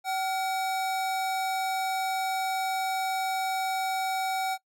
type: tone pair together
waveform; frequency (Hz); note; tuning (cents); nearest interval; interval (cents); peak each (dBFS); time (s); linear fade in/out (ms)
square; 760 / 1418.2; F#5 / F6; +46 / +26; major seventh; 1080; -28 / -39; 0.04-4.58; 50
effects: noise-tail reverb RT60 0.1 s tail -22 dB re dry